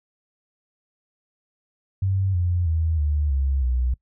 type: tone with pitch steps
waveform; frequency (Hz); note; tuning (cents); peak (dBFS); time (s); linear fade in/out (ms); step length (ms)
sine; 96 / 88.03 / 80.73 / 74.03 / 67.88 / 62.25; G2 / F2 / E2 / D2 / C#2 / B1; -36 / +14 / -36 / +14 / -36 / +14; -19; 2.02-3.94; 5; 320
effects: noise-tail reverb RT60 0.1 s tail -22 dB re dry